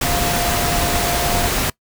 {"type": "tone in noise", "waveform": "sine", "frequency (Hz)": 700, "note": "F5", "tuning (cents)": 4, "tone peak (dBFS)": -23, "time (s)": [0.04, 1.48], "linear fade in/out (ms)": 5, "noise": "pink", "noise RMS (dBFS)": -19, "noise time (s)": [0.01, 1.7], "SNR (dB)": -7, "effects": ["noise-tail reverb RT60 0.1 s tail -22 dB re dry"]}